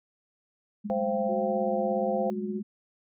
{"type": "tone with tremolo", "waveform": "sine", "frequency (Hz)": 207.7, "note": "G#3", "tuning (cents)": 0, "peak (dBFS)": -27, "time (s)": [0.84, 2.63], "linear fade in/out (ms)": 20, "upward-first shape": "triangle", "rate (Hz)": 17, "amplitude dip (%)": 75}
{"type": "chord", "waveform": "sine", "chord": "C suspended fourth", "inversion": "none", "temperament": "equal with one note detuned", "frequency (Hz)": [523.3, 682.1, 784], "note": ["C5", "F5", "G5"], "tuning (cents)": [0, -41, 0], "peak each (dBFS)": [-28, -31, -34], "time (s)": [0.9, 2.3], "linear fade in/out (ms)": 0}
{"type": "tone with vibrato", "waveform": "sine", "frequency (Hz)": 368.7, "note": "F#4", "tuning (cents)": -6, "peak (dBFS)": -34, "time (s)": [1.28, 2.61], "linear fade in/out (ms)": 20, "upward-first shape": "sine", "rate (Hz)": 1.5, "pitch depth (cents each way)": 22}
{"effects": []}